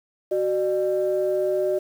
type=tone pair together; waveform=sine; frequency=373.8 / 602.5 Hz; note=F#4 / D5; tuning=+18 / +44 cents; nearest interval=minor sixth; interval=826 cents; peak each=-22 dBFS; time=0.31-1.79 s; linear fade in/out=10 ms; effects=tanh soft clip ceiling -13 dBFS + 8-bit